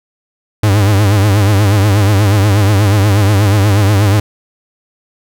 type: tone with vibrato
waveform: 45% pulse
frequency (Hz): 101.7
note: G#2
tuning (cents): -36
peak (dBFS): -7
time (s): 0.63-4.2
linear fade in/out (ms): 5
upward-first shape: triangle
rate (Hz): 8.3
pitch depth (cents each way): 120
effects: none